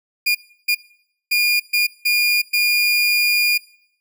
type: tone bursts at uneven times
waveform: 30% pulse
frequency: 2424 Hz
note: D#7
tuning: 46 cents flat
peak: -12 dBFS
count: 6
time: 0.26-0.35 / 0.68-0.75 / 1.31-1.6 / 1.73-1.87 / 2.05-2.42 / 2.53-3.58 s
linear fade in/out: 10 ms
effects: noise-tail reverb RT60 0.7 s tail -22 dB re dry